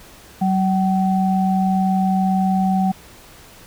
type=tone pair together; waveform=sine; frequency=189.3 / 760.3 Hz; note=F#3 / F#5; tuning=+40 / +47 cents; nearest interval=2 octaves; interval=2407 cents; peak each=-16 / -20 dBFS; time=0.41-2.92 s; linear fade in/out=10 ms; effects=pink hiss -44 dBFS RMS until 3.66 s